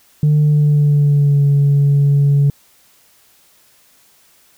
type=tone with pitch glide; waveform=sine; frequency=150 to 141.91 Hz; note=D3 to C#3; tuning=+37 to +41 cents; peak=-7 dBFS; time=0.23-2.5 s; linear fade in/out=2 ms; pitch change=-96 cents; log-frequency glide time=0.41-1.43 s; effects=tanh soft clip ceiling -7 dBFS + white hiss -52 dBFS RMS until 4.57 s